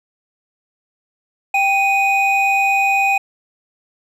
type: tone pair together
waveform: triangle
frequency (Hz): 786.5 / 2489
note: G5 / D#7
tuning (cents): +6 / 0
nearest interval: octave + minor sixth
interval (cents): 1994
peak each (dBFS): -14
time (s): 1.54-3.18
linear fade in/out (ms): 5
effects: none